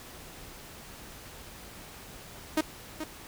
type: tone with echo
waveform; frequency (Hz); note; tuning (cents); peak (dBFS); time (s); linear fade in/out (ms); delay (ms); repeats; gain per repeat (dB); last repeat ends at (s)
sawtooth; 311.7; D#4; +3; -19; 2.57-2.61; 5; 430; 1; -10; 3.04
effects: pink hiss -47 dBFS RMS until 3.27 s